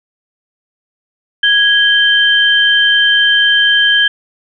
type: tone pair together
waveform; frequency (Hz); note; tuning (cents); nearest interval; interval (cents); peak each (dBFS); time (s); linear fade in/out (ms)
sine; 1655 / 3124; G#6 / G7; -6 / -7; major seventh; 1099; -10; 1.43-4.08; 5
effects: none